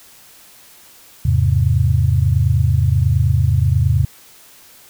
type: chord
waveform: sine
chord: E augmented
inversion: none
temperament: equal with one note detuned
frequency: 82.41 / 103.83 / 132.49 Hz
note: E2 / G#2 / B#2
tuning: 0 / 0 / +22 cents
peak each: -16 dBFS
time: 1.25-4.05 s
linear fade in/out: 5 ms
effects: white hiss -45 dBFS RMS until 4.89 s